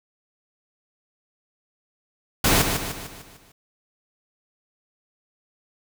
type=noise with echo; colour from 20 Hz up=pink; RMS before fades=-18 dBFS; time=2.44-2.62 s; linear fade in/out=5 ms; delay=150 ms; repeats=6; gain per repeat=-6 dB; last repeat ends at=3.52 s; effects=none